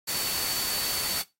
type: tone in noise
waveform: sine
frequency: 4482 Hz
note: C#8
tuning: 18 cents sharp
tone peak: -33 dBFS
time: 0.07-1.23 s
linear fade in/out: 20 ms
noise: white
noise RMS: -30 dBFS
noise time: 0.07-1.23 s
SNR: -6 dB
effects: noise-tail reverb RT60 0.2 s tail -17 dB re dry + AAC 48 kbps